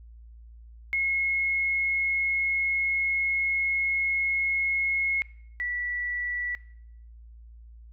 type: tone pair in turn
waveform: sine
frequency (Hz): 2169 / 1954.8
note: C#7 / B6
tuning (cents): -38 / -18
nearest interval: major second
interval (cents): 180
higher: first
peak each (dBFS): -23 / -27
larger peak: first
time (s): 0.93-5.22 / 5.6-6.55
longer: first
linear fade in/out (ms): 0
effects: noise-tail reverb RT60 0.7 s tail -20 dB re dry + added 57 Hz sine -45 dBFS peak until 7.92 s